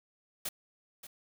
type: noise with echo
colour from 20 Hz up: white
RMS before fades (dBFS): -36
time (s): 0.45-0.49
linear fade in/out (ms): 5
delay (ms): 580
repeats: 1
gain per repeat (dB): -12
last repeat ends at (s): 1.07
effects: none